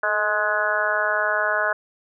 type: harmonic tone with a mistuned harmonic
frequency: 210.3 Hz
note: G#3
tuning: 22 cents sharp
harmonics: 2 / 3 / 4 / 5 / 6 / 7 / 8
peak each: -35 / -25 / -32 / -28 / -29 / -23 / -27 dBFS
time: 0.03-1.73 s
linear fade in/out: 5 ms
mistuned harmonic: 2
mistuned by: +44 cents
effects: none